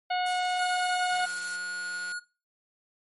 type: harmonic tone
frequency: 727 Hz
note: F#5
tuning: 31 cents flat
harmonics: 1 / 2 / 3 / 4 / 5 / 6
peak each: -26 / -35 / -37 / -39 / -42 / -41 dBFS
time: 0.1-1.26 s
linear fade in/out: 10 ms
type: noise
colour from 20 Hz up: blue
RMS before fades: -40 dBFS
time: 0.26-1.56 s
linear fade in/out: 2 ms
type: tone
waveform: square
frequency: 1444 Hz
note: F#6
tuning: 43 cents flat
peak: -33 dBFS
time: 0.57-2.2 s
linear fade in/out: 20 ms
type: click train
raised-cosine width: 0.2 ms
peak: -31 dBFS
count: 180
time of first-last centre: 1.12-2.12 s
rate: 179 Hz
effects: noise-tail reverb RT60 0.3 s tail -18 dB re dry + MP3 48 kbps